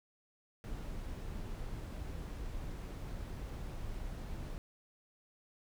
brown noise, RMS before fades -42 dBFS, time 0.64-4.58 s, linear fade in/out 0 ms, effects none

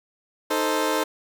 20% pulse chord, A diminished, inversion second, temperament equal, 311.1 / 440 / 523.3 Hz, Eb4 / A4 / C5, 0 / 0 / 0 cents, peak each -21 dBFS, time 0.5-1.04 s, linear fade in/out 10 ms, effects none

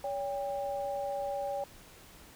sine tone pair together, 566 / 798.5 Hz, C#5 / G5, +36 / +32 cents, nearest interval tritone, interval 596 cents, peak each -34 / -36 dBFS, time 0.04-1.64 s, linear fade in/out 2 ms, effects pink hiss -54 dBFS RMS until 2.35 s

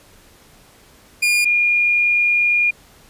40% pulse / sine tone pair in turn, 2423 / 2423 Hz, D#7 / D#7, -47 / -47 cents, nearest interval unison, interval 0 cents, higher neither, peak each -13 dBFS, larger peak neither, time 1.22-1.45 / 1.45-2.71 s, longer second, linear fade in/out 10 ms, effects pink hiss -49 dBFS RMS until 3.09 s + resampled to 32000 Hz

